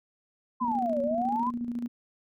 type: exponential two-way sweep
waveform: sine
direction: down then up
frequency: 1054 to 551 to 1054 Hz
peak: -26 dBFS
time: 0.6-1.51 s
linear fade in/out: 20 ms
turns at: 1.01 s
type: tone with tremolo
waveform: sine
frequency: 239 Hz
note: A#3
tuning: 43 cents sharp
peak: -28 dBFS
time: 0.61-1.88 s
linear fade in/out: 10 ms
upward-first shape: square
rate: 14 Hz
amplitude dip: 50%
effects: none